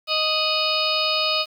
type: harmonic tone with a mistuned harmonic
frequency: 622.3 Hz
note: D#5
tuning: in tune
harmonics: 1 / 2 / 4 / 5 / 6 / 7 / 8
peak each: -27 / -27 / -27 / -27 / -27 / -27 / -27 dBFS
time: 0.07-1.46 s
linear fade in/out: 50 ms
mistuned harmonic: 5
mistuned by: -91 cents
effects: 8-bit